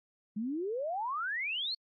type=exponential sweep; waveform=sine; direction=up; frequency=201.5 to 4435 Hz; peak=-32 dBFS; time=0.36-1.75 s; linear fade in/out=10 ms; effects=AAC 32 kbps